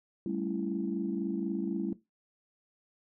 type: chord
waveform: sine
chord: A dominant seventh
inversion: third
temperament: equal with one note detuned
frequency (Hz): 196 / 220 / 277.2 / 333.7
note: G3 / A3 / C#4 / E4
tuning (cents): 0 / 0 / 0 / +21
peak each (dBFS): -35 / -37 / -37 / -34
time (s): 0.26-1.93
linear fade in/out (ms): 2
effects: noise-tail reverb RT60 0.2 s tail -17 dB re dry + tanh soft clip ceiling -20 dBFS